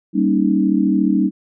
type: chord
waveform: sine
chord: Eb dominant seventh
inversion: first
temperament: equal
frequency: 196 / 233.1 / 277.2 / 311.1 Hz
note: G3 / Bb3 / Db4 / Eb4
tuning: 0 / 0 / 0 / 0 cents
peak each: -17 / -21 / -19 / -18 dBFS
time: 0.13-1.31 s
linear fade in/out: 50 ms
effects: none